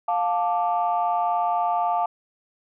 sine chord, D minor, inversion first, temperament just, 704.8 / 881 / 1174.7 Hz, F5 / A5 / D6, +16 / +2 / 0 cents, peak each -22 / -24 / -28 dBFS, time 0.08-2.06 s, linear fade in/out 5 ms, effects tanh soft clip ceiling -12 dBFS

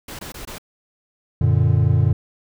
pink noise bursts, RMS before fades -34 dBFS, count 4, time 0.08-0.583 s, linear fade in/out 5 ms, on 110 ms, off 21 ms
triangle chord, Gb augmented, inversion none, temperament equal, 92.5 / 116.54 / 146.83 Hz, Gb2 / Bb2 / D3, 0 / 0 / 0 cents, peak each -16 / -15 / -17 dBFS, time 1.41-2.13 s, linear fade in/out 5 ms
effects none

